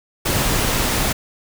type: noise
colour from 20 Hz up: pink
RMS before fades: -19 dBFS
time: 0.25-1.13 s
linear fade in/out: 10 ms
effects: none